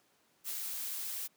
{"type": "noise with ADSR envelope", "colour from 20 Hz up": "blue", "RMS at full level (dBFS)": -37, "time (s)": [0.44, 1.28], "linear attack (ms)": 47, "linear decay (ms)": 35, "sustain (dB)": -2, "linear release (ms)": 22, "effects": ["pink hiss -70 dBFS RMS until 1.36 s", "high-pass 200 Hz 12 dB/octave"]}